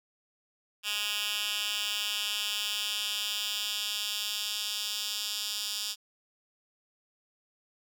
10% pulse tone with high-pass filter sweep, 207.7 Hz, G#3, in tune, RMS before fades -33 dBFS, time 0.83-5.96 s, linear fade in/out 50 ms, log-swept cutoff 2700 to 4100 Hz, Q 2.1, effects none

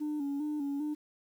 sine tone with vibrato, 290.9 Hz, D4, 16 cents flat, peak -29 dBFS, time 0-0.95 s, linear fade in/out 20 ms, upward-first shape square, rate 2.5 Hz, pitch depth 55 cents each way, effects tanh soft clip ceiling -30 dBFS + 10-bit

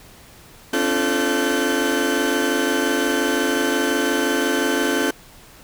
35% pulse tone cluster, 265 / 290.7 / 343.8 / 437.1 / 1536 Hz, C4 / D4 / F4 / A4 / G6, +22 / -18 / -27 / -11 / -36 cents, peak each -23 dBFS, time 0.73-5.11 s, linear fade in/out 5 ms, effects pink hiss -46 dBFS RMS until 5.63 s

